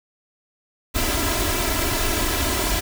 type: noise with comb filter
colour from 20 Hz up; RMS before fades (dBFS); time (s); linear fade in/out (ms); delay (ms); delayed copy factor
pink; -22; 0.94-2.81; 20; 3; +0.8
effects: none